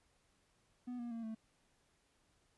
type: tone with pitch steps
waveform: triangle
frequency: 246.9 / 238.1 / 229.6 / 221.4 Hz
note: B3 / A#3 / A#3 / A3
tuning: 0 / +37 / -26 / +11 cents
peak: -39 dBFS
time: 0.87-1.35 s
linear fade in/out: 10 ms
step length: 120 ms
effects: pink hiss -75 dBFS RMS until 2.57 s + resampled to 24000 Hz